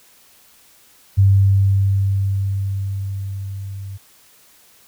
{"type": "tone with level ramp", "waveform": "sine", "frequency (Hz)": 98, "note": "G2", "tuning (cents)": 0, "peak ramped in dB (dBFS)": [-8, -28], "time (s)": [1.17, 3.98], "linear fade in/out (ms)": 20, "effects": ["white hiss -51 dBFS RMS until 4.87 s"]}